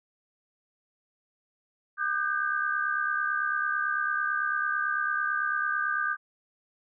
sine tone cluster, 1213 / 1528 / 1597 Hz, D#6 / G6 / G6, -44 / -45 / +32 cents, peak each -30 dBFS, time 1.97-6.17 s, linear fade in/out 50 ms, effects none

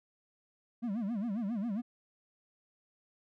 triangle tone with vibrato, 216.4 Hz, A3, 29 cents flat, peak -30 dBFS, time 0.82-1.82 s, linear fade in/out 20 ms, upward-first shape sine, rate 7.4 Hz, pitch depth 210 cents each way, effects none

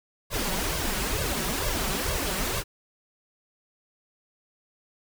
pink noise with flanger, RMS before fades -28 dBFS, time 0.3-2.64 s, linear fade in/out 50 ms, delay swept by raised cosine 1.8 to 5.4 ms, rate 2.2 Hz, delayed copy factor +0.95, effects none

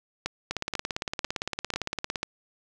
two click trains, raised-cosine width 0.2 ms, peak -12 / -11 dBFS, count 30 / 5, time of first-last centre 0.51-2.158 / 0.26-2.23 s, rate 17.6 / 2.03 Hz, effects none

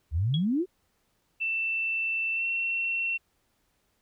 sine exponential sweep, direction up, 70.1 to 392 Hz, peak -23 dBFS, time 0.11-0.66 s, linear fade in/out 50 ms
sine tone with exponential decay, 3322 Hz, G#7, in tune, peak -27 dBFS, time 0.34-0.45 s, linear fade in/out 2 ms, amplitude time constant 23 ms
sine tone with pitch glide, 2670 to 2714 Hz, E7 to E7, +22 to +50 cents, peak -26 dBFS, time 1.4-3.18 s, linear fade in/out 20 ms, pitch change +28 cents, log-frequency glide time 2.34-2.45 s
effects pink hiss -72 dBFS RMS until 4.01 s

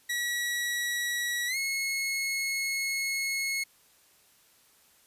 sawtooth tone with pitch glide, 1927 to 2176 Hz, B6 to C#7, -43 to -33 cents, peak -25 dBFS, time 0.09-3.64 s, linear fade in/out 10 ms, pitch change +210 cents, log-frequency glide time 1.47-1.57 s, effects white hiss -62 dBFS RMS until 5.06 s + resampled to 32000 Hz

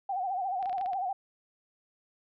sine tone with vibrato, 755 Hz, F#5, 35 cents sharp, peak -29 dBFS, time 0.09-1.13 s, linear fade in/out 5 ms, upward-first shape sine, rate 14 Hz, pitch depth 95 cents each way
clicks, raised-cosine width 0.3 ms, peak -31 dBFS, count 8, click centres 0.627 / 0.658 / 0.696 / 0.729 / 0.782 / 0.812 / 0.86 / 0.933 s
effects none

